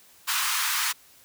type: high-pass noise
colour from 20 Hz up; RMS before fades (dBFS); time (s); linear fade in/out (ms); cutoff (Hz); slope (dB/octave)
pink; -26; 0.27-0.93; 20; 980; 48
effects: white hiss -55 dBFS RMS until 1.24 s